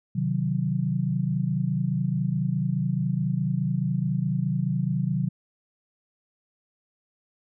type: chord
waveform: sine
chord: C diminished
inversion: none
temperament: equal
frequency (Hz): 130.81 / 155.56 / 185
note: C3 / Eb3 / Gb3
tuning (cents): 0 / 0 / 0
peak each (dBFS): -27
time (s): 0.15-5.29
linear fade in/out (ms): 10
effects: none

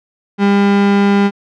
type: tone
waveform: 35% pulse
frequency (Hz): 200.5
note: G3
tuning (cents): +39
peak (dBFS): -7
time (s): 0.38-1.31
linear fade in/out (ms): 50
effects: low-pass 3000 Hz 12 dB/octave

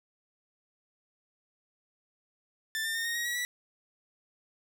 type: tone with pitch steps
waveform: sawtooth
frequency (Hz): 1771 / 1799.9 / 1829.2 / 1859 / 1889.4 / 1920.2 / 1951.5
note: A6 / A6 / A#6 / A#6 / A#6 / B6 / B6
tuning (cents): +11 / +39 / -33 / -5 / +23 / -49 / -21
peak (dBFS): -27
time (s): 2.75-3.45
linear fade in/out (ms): 0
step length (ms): 100
effects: none

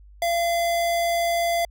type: tone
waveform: square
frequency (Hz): 683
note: F5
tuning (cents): -39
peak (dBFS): -21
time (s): 0.22-1.65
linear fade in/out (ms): 2
effects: added 50 Hz sine -45 dBFS peak until 1.7 s

